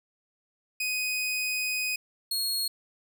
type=tone pair in turn; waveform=sawtooth; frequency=2500 / 4304 Hz; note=D#7 / C8; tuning=+8 / +48 cents; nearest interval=major sixth; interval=940 cents; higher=second; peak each=-24 dBFS; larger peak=neither; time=0.8-1.96 / 2.31-2.68 s; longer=first; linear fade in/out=5 ms; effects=none